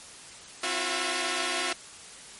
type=tone cluster; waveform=5% pulse; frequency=266.1 / 333.3 / 361.7 / 673 Hz; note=C4 / E4 / F#4 / E5; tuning=+29 / +19 / -39 / +36 cents; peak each=-25 / -23 / -19 / -22 dBFS; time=0.63-1.73 s; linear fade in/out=5 ms; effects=white hiss -46 dBFS RMS until 2.39 s + MP3 48 kbps